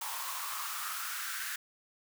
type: noise with high-pass filter sweep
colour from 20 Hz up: white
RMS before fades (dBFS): -38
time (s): 0.01-1.56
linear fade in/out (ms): 5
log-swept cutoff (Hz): 930 to 1600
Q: 5.2
effects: none